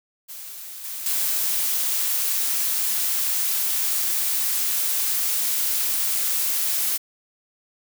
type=noise with level steps; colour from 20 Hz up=blue; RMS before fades=-37 / -32 / -23 dBFS; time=0.28-6.98 s; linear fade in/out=20 ms; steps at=0.84 / 1.06 s; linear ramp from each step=2 ms; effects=none